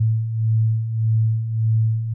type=beating tone pair; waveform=sine; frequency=110 / 111.7 Hz; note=A2 / A2; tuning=0 / +27 cents; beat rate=1.7 Hz; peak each=-24 / -17 dBFS; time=0-2.14 s; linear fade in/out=10 ms; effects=none